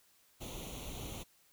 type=noise with comb filter; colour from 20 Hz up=pink; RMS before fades=-44 dBFS; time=0.4-1.24 s; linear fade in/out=20 ms; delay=0.3 ms; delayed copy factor=+0.8; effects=white hiss -68 dBFS RMS until 1.52 s